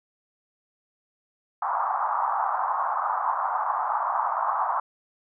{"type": "band-pass noise", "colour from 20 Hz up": "white", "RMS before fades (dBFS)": -26, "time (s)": [1.62, 4.8], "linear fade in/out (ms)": 5, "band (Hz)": [750, 1200], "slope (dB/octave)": 48, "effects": []}